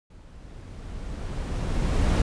brown noise with level ramp, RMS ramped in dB -48 to -19 dBFS, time 0.1-2.22 s, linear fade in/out 5 ms, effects resampled to 22050 Hz

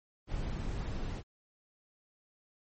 brown noise, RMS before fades -36 dBFS, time 0.27-1.23 s, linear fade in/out 50 ms, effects MP3 32 kbps

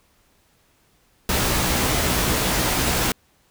pink noise with comb filter, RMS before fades -21 dBFS, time 1.29-3.12 s, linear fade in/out 2 ms, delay 16 ms, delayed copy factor +0.5, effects pink hiss -61 dBFS RMS until 3.5 s

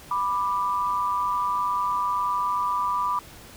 sine tone pair together, 987.8 / 1182.1 Hz, B5 / D6, 0 / +11 cents, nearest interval minor third, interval 311 cents, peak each -25 dBFS, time 0.11-3.19 s, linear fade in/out 2 ms, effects pink hiss -46 dBFS RMS until 3.56 s

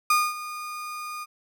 35% pulse tone with ADSR envelope, 1222 Hz, D#6, 32 cents flat, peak -15 dBFS, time 0.1-1.26 s, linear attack 4 ms, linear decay 230 ms, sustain -16 dB, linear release 34 ms, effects none

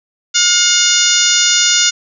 harmonic tone with a mistuned harmonic, 715 Hz, F5, 41 cents sharp, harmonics 2 / 3 / 4 / 5 / 6 / 7 / 8 / 9 / 10, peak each -19 / -22 / -18 / -16 / -21 / -18 / -17 / -18 / -17 dBFS, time 0.34-1.91 s, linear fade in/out 20 ms, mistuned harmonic 10, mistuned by -41 cents, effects none

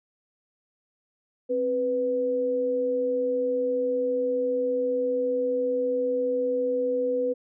sine tone pair together, 263.8 / 495.8 Hz, C4 / B4, +14 / +7 cents, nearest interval major seventh, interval 1093 cents, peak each -32 / -23 dBFS, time 1.49-7.34 s, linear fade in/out 20 ms, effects none

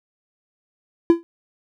triangle tone with exponential decay, 337.4 Hz, E4, 40 cents sharp, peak -4 dBFS, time 1.1-1.23 s, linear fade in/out 0 ms, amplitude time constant 27 ms, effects none

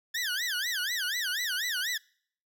20% pulse tone with vibrato, 1696 Hz, G#6, 36 cents sharp, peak -24 dBFS, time 0.14-1.98 s, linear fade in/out 10 ms, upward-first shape sine, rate 4.1 Hz, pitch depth 280 cents each way, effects noise-tail reverb RT60 0.6 s tail -26 dB re dry

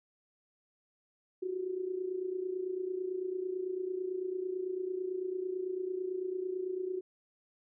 sine tone with amplitude modulation, 370 Hz, F#4, in tune, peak -30 dBFS, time 1.42-7.01 s, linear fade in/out 10 ms, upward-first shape sine, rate 29 Hz, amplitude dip 70%, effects none

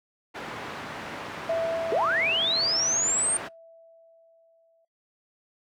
white low-pass noise, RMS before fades -37 dBFS, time 0.34-3.49 s, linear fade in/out 20 ms, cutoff 1600 Hz, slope 12 dB/octave
sine tone with exponential decay, 660 Hz, E5, 2 cents sharp, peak -22 dBFS, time 1.49-4.85 s, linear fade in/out 5 ms, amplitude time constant 730 ms
sine linear sweep, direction up, 370 to 8870 Hz, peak -22 dBFS, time 1.92-3.37 s, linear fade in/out 2 ms
effects noise-tail reverb RT60 0.2 s tail -26 dB re dry + high-pass 100 Hz 12 dB/octave

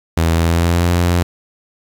sawtooth tone with pitch glide, 82.41 to 87.16 Hz, E2 to F2, 0 to -3 cents, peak -8 dBFS, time 0.17-1.23 s, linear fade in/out 5 ms, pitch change +97 cents, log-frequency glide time 0.33-0.9 s, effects 7-bit

